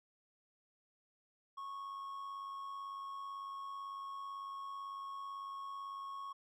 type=tone with amplitude modulation; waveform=triangle; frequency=1100 Hz; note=C#6; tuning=14 cents flat; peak=-39 dBFS; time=1.57-6.33 s; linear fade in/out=10 ms; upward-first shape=sine; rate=98 Hz; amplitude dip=40%; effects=none